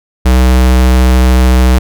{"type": "tone", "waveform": "square", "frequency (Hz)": 63.3, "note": "B1", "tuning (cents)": 43, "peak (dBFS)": -5, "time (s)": [0.25, 1.79], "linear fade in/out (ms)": 10, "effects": []}